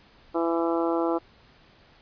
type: harmonic tone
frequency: 167.2 Hz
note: E3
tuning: 25 cents sharp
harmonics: 2 / 3 / 4 / 5 / 6 / 7 / 8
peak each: -25 / -29 / -31 / -33 / -35 / -36 / -37 dBFS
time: 0.34-1.19 s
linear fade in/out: 20 ms
effects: pink hiss -56 dBFS RMS until 2.01 s + resampled to 11025 Hz